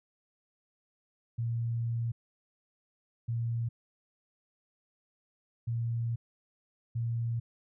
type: tone bursts at uneven times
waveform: sine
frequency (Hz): 116.54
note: A#2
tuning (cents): 0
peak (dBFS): -29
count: 4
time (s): 1.38-2.12 / 3.28-3.69 / 5.67-6.16 / 6.95-7.4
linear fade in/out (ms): 10
effects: none